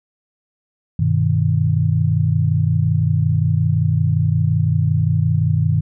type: chord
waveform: sine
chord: G augmented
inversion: none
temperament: equal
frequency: 98 / 123.47 / 155.56 Hz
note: G2 / B2 / D#3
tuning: 0 / 0 / 0 cents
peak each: -18 / -19 / -17 dBFS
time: 0.99-5.81 s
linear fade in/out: 5 ms
effects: none